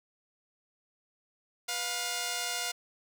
5% pulse tone pair together, 492.2 / 708 Hz, B4 / F5, -6 / +23 cents, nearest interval tritone, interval 629 cents, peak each -28 / -21 dBFS, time 1.68-2.72 s, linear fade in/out 10 ms, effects none

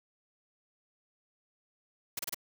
white noise bursts, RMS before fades -35 dBFS, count 4, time 2.17-2.345 s, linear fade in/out 5 ms, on 22 ms, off 29 ms, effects none

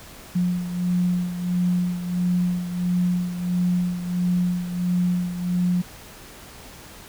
sine beating tone pair, 178.1 / 179.6 Hz, F3 / F3, +34 / +49 cents, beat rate 1.5 Hz, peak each -21 / -27 dBFS, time 0.35-5.82 s, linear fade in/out 10 ms, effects pink hiss -43 dBFS RMS until 7.08 s

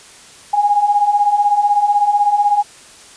sine beating tone pair, 810 / 826 Hz, G#5 / G#5, -43 / -10 cents, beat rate 16 Hz, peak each -17 / -12 dBFS, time 0.53-2.63 s, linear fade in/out 10 ms, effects white hiss -41 dBFS RMS until 3.16 s + resampled to 22050 Hz

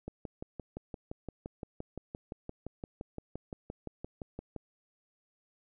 click train, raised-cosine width 2 ms, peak -26 dBFS, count 27, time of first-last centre 0.08-4.563 s, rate 5.8 Hz, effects none

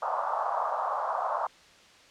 white band-pass noise, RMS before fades -30 dBFS, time 0.02-1.47 s, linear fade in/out 5 ms, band 600 to 1200 Hz, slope 48 dB/octave, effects white hiss -55 dBFS RMS until 2.1 s + low-pass 5000 Hz 12 dB/octave

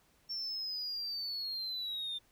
sine linear sweep, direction down, 5450 to 3584 Hz, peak -34 dBFS, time 0.29-2.19 s, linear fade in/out 20 ms, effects tanh soft clip ceiling -34 dBFS + pink hiss -69 dBFS RMS until 2.31 s

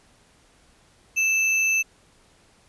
sine tone with sample-and-hold, 2637 Hz, E7, in tune, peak -18 dBFS, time 1.16-1.83 s, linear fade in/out 20 ms, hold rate 8820 Hz, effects pink hiss -58 dBFS RMS until 2.68 s + resampled to 24000 Hz

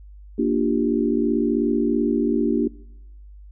sine chord, G minor seventh, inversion first, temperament equal, 233.1 / 293.7 / 349.2 / 392 Hz, Bb3 / D4 / F4 / G4, 0 / 0 / 0 / 0 cents, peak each -22 / -22 / -25 / -25 dBFS, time 0.38-2.68 s, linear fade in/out 10 ms, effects noise-tail reverb RT60 0.9 s tail -23 dB re dry + added 50 Hz sine -40 dBFS peak until 3.51 s

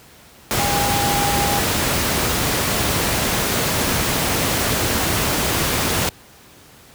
sine tone in noise, 810 Hz, G#5, 43 cents flat, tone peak -21 dBFS, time 0.59-1.59 s, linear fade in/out 0 ms, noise pink, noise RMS -19 dBFS, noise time 0.51-6.09 s, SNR -5 dB, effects pink hiss -46 dBFS RMS until 6.94 s + high-pass 60 Hz 12 dB/octave

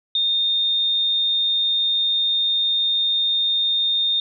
sine tone, 3653 Hz, A#7, 36 cents flat, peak -17 dBFS, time 0.15-4.2 s, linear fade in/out 2 ms, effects none

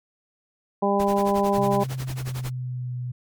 harmonic tone, 200 Hz, G3, 35 cents sharp, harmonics 1 / 2 / 3 / 4 / 5, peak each -24 / -24 / -25 / -25 / -27 dBFS, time 0.82-1.84 s, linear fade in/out 10 ms
pink noise with tremolo, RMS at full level -35 dBFS, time 0.99-2.5 s, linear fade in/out 10 ms, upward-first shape sine, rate 11 Hz, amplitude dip 95%
sine tone with pitch glide, 132.2 to 124.06 Hz, C3 to B2, +18 to +8 cents, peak -27 dBFS, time 1.57-3.12 s, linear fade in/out 10 ms, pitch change -110 cents, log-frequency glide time 1.69-2.95 s
effects MP3 96 kbps

